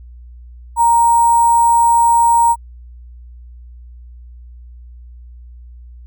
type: tone with sample-and-hold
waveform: sine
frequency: 932.3 Hz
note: A#5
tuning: in tune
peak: -8 dBFS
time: 0.76-2.56 s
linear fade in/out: 50 ms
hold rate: 8820 Hz
effects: added 60 Hz sine -34 dBFS peak until 6.06 s